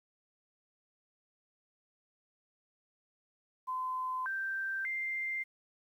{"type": "tone with pitch steps", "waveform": "sine", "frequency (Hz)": [1025, 1568, 2095], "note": ["C6", "G6", "C7"], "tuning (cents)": [-36, 0, 2], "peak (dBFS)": -33, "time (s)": [3.67, 5.44], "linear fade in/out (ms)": 20, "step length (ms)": 590, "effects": ["11-bit"]}